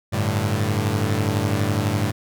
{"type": "chord", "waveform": "sawtooth", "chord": "G suspended second", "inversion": "none", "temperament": "equal", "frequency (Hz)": [98, 110, 146.83], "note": ["G2", "A2", "D3"], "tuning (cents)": [0, 0, 0], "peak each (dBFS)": [-19, -19, -24], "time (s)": [0.12, 2.12], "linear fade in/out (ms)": 20, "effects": []}